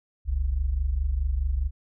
sine tone pair together, 43.82 / 68.6 Hz, F1 / C#2, +7 / -17 cents, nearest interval minor sixth, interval 776 cents, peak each -27 / -24 dBFS, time 0.25-1.71 s, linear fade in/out 50 ms, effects none

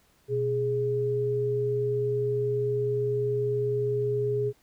sine tone pair together, 123.47 / 415.3 Hz, B2 / G#4, 0 / 0 cents, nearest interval octave + major sixth, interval 2100 cents, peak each -30 / -25 dBFS, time 0.28-4.53 s, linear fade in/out 50 ms, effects pink hiss -64 dBFS RMS until 4.62 s

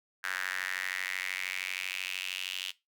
square tone with high-pass filter sweep, 46.47 Hz, F#1, 8 cents sharp, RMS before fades -36 dBFS, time 0.23-2.72 s, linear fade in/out 20 ms, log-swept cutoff 1600 to 3000 Hz, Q 4.7, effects noise-tail reverb RT60 0.2 s tail -18 dB re dry

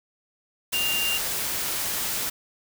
sine tone in noise, 2794 Hz, F7, in tune, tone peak -24 dBFS, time 0.73-1.18 s, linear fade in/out 10 ms, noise white, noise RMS -28 dBFS, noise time 0.72-2.3 s, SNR +1 dB, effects none

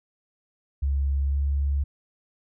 sine tone with pitch glide, 69.3 to 70.27 Hz, C#2 to C#2, 0 to +24 cents, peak -21 dBFS, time 0.82-1.84 s, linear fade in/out 10 ms, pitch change +24 cents, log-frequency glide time 1.31-1.36 s, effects none

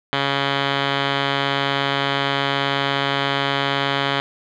5% pulse tone with low-pass filter, 139.1 Hz, C#3, 6 cents sharp, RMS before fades -21 dBFS, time 0.13-4.2 s, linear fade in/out 0 ms, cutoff 3000 Hz, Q 9.7, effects none

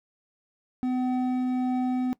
triangle tone pair together, 253.2 / 758 Hz, B3 / F#5, +43 / +42 cents, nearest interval octave + perfect fifth, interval 1899 cents, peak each -22 / -33 dBFS, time 0.83-2.13 s, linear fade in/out 0 ms, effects noise-tail reverb RT60 0.1 s tail -19 dB re dry

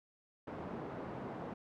pink band-pass noise, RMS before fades -44 dBFS, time 0.47-1.54 s, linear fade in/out 5 ms, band 160 to 910 Hz, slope 12 dB/octave, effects none

